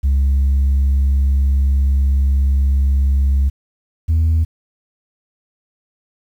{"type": "tone pair in turn", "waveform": "sine", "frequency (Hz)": [68.3, 80.43], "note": ["C#2", "E2"], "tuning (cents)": [-25, -42], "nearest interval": "minor third", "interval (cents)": 283, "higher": "second", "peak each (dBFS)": -9, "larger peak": "neither", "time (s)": [[0.03, 3.5], [4.08, 4.45]], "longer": "first", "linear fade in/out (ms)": 20, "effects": ["tanh soft clip ceiling -10 dBFS", "8-bit"]}